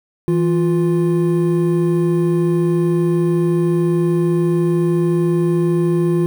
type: tone pair together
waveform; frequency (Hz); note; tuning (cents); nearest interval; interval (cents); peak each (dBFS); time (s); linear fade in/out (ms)
triangle; 164.81 / 350.4; E3 / F4; 0 / +6; octave + minor second; 1306; -14; 0.28-6.26; 0
effects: 7-bit